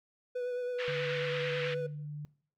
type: tone with vibrato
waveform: triangle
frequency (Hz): 493.9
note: B4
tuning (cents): 0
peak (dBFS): -30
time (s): 0.35-1.87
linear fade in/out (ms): 10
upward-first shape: sine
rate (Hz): 9.2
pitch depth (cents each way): 18
type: band-pass noise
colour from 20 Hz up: pink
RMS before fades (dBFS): -39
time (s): 0.78-1.75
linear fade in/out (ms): 20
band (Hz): 1500 to 3200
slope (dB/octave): 24
type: tone with pitch glide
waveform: sine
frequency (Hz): 146.83 to 148.19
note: D3 to D3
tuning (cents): 0 to +16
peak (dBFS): -38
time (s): 0.88-2.25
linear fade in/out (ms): 0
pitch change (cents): +16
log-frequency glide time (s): 1.16-1.89
effects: noise-tail reverb RT60 0.5 s tail -20 dB re dry